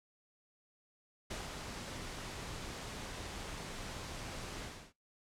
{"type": "noise with ADSR envelope", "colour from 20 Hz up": "pink", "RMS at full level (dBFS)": -41, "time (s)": [1.3, 4.93], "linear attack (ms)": 9, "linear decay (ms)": 170, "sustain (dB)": -3, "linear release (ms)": 310, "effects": ["noise-tail reverb RT60 0.2 s tail -22 dB re dry", "low-pass 8000 Hz 12 dB/octave"]}